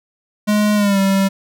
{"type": "tone with pitch glide", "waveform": "square", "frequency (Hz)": [209.7, 194.53], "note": ["G#3", "G3"], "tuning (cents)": [17, -13], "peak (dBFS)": -13, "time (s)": [0.47, 1.29], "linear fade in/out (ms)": 20, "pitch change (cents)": -130, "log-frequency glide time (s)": [0.75, 0.99], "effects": []}